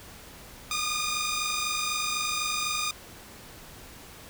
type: tone pair together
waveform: 10% pulse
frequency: 1209 / 1233 Hz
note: D6 / D#6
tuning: +50 / -16 cents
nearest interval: unison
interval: 34 cents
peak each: -22 dBFS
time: 0.71-2.91 s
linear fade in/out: 2 ms
effects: pink hiss -47 dBFS RMS until 4.29 s